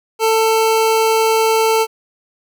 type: tone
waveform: 25% pulse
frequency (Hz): 444.9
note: A4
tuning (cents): +19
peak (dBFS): -8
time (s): 0.19-1.87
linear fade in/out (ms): 50
effects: none